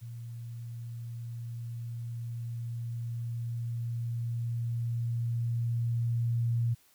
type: tone with level ramp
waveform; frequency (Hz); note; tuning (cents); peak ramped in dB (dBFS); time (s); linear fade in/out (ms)
sine; 117.4; A#2; +13; -39 to -25; 0.01-6.75; 20
effects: white hiss -64 dBFS RMS until 6.94 s